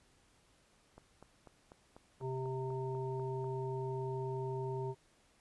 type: click train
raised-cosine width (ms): 1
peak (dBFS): -39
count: 11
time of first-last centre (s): 0.98-3.443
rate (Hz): 4.06
type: harmonic tone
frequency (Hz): 130.81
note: C3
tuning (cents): 0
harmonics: 1 / 3 / 5 / 7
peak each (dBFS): -39 / -39 / -52 / -45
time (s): 2.2-4.95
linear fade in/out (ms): 50
effects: pink hiss -69 dBFS RMS until 5.4 s + resampled to 24000 Hz